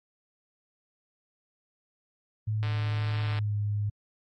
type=tone with pitch glide; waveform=sine; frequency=107.7 to 103.61 Hz; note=A2 to G#2; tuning=-37 to -4 cents; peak=-26 dBFS; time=2.47-3.9 s; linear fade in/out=10 ms; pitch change=-67 cents; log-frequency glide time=3.21-3.54 s
type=click train; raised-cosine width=0.3 ms; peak=-23 dBFS; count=114; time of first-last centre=2.63-3.388 s; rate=149 Hz
effects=AAC 48 kbps